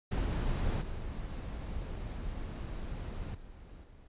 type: noise with level steps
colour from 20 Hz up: brown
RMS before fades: -31 / -39 / -50 / -54 dBFS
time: 0.11-4.08 s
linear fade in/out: 10 ms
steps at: 0.81 / 3.34 / 3.83 s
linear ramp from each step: 10 ms
effects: resampled to 8000 Hz